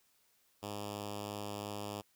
5% pulse tone with notch filter, 103 Hz, G#2, 14 cents flat, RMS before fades -42 dBFS, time 0.62-2.02 s, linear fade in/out 20 ms, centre 1500 Hz, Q 1.6, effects white hiss -72 dBFS RMS until 2.15 s

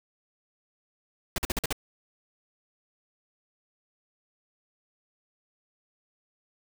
pink noise bursts, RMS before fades -28 dBFS, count 6, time 1.36-1.727 s, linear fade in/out 2 ms, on 22 ms, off 47 ms, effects none

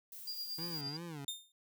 violet noise, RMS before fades -49 dBFS, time 0.12-0.81 s, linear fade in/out 2 ms
sine tone with tremolo, 4801 Hz, D8, 37 cents sharp, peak -37 dBFS, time 0.27-0.97 s, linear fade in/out 5 ms, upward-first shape triangle, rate 8.8 Hz, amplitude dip 65%
25% pulse tone with vibrato, 155.3 Hz, D#3, 3 cents flat, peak -39 dBFS, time 0.58-1.25 s, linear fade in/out 5 ms, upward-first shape sine, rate 2.7 Hz, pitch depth 190 cents each way
sawtooth tone with exponential decay, 3633 Hz, A#7, 45 cents flat, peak -31 dBFS, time 1.28-1.52 s, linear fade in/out 2 ms, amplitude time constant 52 ms
effects none

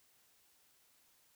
silence, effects white hiss -70 dBFS RMS until 1.35 s

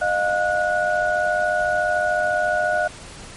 sine tone cluster, 614 / 708 / 1463 Hz, D#5 / F5 / F#6, -23 / +23 / -20 cents, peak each -22 dBFS, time 0.01-2.88 s, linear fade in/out 10 ms, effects pink hiss -39 dBFS RMS until 3.36 s + MP3 48 kbps

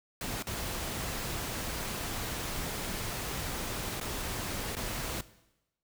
pink noise with dropouts, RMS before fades -36 dBFS, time 0.21-5.21 s, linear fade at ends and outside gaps 2 ms, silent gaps 0.425-0.469 / 4-4.011 / 4.753-4.767 s, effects noise-tail reverb RT60 0.9 s tail -17 dB re dry

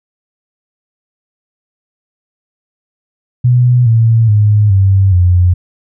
sine tone with pitch steps, 123.47 / 113.88 / 105.03 / 96.87 / 89.35 Hz, B2 / A#2 / G#2 / G2 / F2, 0 / -40 / +20 / -20 / +40 cents, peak -5 dBFS, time 3.44-5.54 s, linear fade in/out 10 ms, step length 420 ms, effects none

